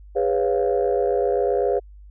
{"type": "chord", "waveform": "sine", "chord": "C# dominant seventh", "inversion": "second", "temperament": "equal with one note detuned", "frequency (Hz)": [406.1, 493.9, 554.4, 698.5], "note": ["G#4", "B4", "C#5", "E#5"], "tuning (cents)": [-39, 0, 0, 0], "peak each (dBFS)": [-21, -22, -24, -26], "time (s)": [0.15, 1.8], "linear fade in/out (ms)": 20, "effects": ["tanh soft clip ceiling -10 dBFS", "added 50 Hz sine -41 dBFS peak until 2.1 s"]}